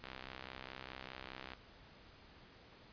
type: click train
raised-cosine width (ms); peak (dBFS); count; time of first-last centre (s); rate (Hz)
0.3; -30; 98; 0.04-1.535; 64.9
effects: pink hiss -60 dBFS RMS until 2.92 s + resampled to 11025 Hz